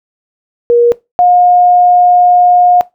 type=tone pair in turn; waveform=sine; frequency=475.5 / 714.9 Hz; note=A#4 / F5; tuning=+34 / +40 cents; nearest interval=perfect fifth; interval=706 cents; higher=second; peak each=-4 dBFS; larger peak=neither; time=0.7-0.92 / 1.19-2.81 s; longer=second; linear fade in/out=0 ms; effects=noise-tail reverb RT60 0.2 s tail -20 dB re dry